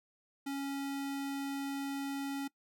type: tone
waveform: square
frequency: 277.2 Hz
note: C#4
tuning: in tune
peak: -36 dBFS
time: 0.46-2.48 s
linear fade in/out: 10 ms
effects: noise-tail reverb RT60 0.1 s tail -21 dB re dry